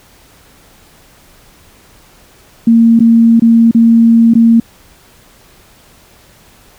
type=tone with dropouts; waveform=sine; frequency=229.7 Hz; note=A#3; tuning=25 cents flat; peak=-3 dBFS; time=2.67-4.6 s; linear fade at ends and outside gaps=5 ms; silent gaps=2.993-3.003 / 3.397-3.42 / 3.712-3.747 / 4.338-4.352 s; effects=pink hiss -44 dBFS RMS until 6.78 s